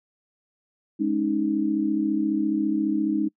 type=chord; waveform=sine; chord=Ab suspended fourth; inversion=none; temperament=just; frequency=207.7 / 276.9 / 311.5 Hz; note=Ab3 / Db4 / Eb4; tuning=0 / -2 / +2 cents; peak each=-27 / -27 / -23 dBFS; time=0.99-3.29 s; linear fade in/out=20 ms; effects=noise-tail reverb RT60 0.1 s tail -26 dB re dry